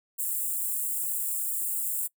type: high-pass noise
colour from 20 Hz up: white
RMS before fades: -30 dBFS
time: 0.18-2.08 s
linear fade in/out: 20 ms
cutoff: 7400 Hz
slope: 96 dB/octave
effects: noise-tail reverb RT60 0.1 s tail -23 dB re dry